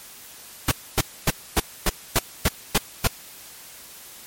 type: noise bursts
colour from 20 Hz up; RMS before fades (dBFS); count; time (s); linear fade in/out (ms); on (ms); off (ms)
pink; -18; 9; 0.68-3.075; 5; 35; 260
effects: white hiss -43 dBFS RMS until 4.26 s + MP3 64 kbps